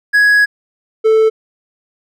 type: tone pair in turn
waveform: triangle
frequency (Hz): 1669 / 440.3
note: G#6 / A4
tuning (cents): +8 / +1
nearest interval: octave + major seventh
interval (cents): 2307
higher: first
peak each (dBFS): -5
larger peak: neither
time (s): 0.13-0.46 / 1.04-1.3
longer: first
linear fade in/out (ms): 20
effects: none